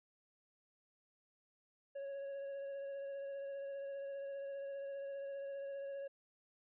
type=tone with vibrato; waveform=triangle; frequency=554 Hz; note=C#5; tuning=1 cent flat; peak=-40 dBFS; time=1.95-6.08 s; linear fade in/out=10 ms; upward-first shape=triangle; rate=15 Hz; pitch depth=18 cents each way; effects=resampled to 8000 Hz